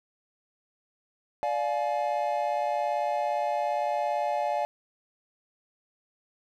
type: chord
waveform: triangle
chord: D diminished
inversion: none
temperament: just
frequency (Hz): 587.3 / 704.8 / 845.8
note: D5 / F5 / Ab5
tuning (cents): 0 / +16 / +31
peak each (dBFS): -28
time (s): 1.43-4.65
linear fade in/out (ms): 0
effects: none